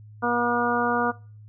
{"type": "harmonic tone", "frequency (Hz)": 240, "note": "B3", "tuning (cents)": -49, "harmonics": [1, 2, 3, 4, 5, 6], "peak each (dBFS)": [-28, -28, -28, -28, -28, -28], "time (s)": [0.22, 1.12], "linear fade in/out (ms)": 20, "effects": ["noise-tail reverb RT60 0.4 s tail -22 dB re dry", "added 106 Hz sine -43 dBFS peak until 1.48 s"]}